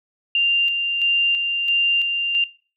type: tone with tremolo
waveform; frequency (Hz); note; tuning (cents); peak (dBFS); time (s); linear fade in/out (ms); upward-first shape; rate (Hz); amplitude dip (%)
sine; 2788; F7; -4; -15; 0.35-2.44; 2; square; 1.5; 40
effects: noise-tail reverb RT60 0.4 s tail -21 dB re dry